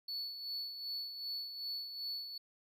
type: tone with tremolo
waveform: triangle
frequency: 4435 Hz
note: C#8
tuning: in tune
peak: -36 dBFS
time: 0.08-2.38 s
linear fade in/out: 5 ms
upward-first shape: sine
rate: 2.6 Hz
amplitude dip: 55%
effects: none